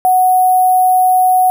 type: tone with sample-and-hold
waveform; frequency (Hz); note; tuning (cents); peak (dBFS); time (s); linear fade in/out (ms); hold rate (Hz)
sine; 740; F#5; 0; -7; 0.05-1.5; 0; 11025
effects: none